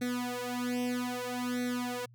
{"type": "tone with flanger", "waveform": "sawtooth", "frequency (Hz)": 246.9, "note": "B3", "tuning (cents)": 0, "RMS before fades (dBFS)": -34, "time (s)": [0.01, 2.06], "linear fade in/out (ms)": 10, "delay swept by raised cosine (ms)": [0.5, 3.7], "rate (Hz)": 0.62, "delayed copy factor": 0.95, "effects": ["added 120 Hz sine -54 dBFS peak until 2.14 s"]}